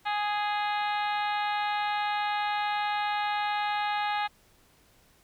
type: harmonic tone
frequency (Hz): 415.3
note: G#4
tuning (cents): 0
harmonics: 2 / 3 / 4 / 5 / 6 / 7 / 8 / 9 / 10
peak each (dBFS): -28 / -36 / -36 / -39 / -40 / -44 / -46 / -41 / -47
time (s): 0.05-4.28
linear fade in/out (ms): 20
effects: pink hiss -62 dBFS RMS until 5.23 s